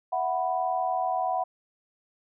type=chord; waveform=sine; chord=E suspended second; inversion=none; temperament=equal; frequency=659.3 / 740 / 987.8 Hz; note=E5 / F#5 / B5; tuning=0 / 0 / 0 cents; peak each=-32 / -26 / -32 dBFS; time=0.12-1.44 s; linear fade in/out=10 ms; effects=none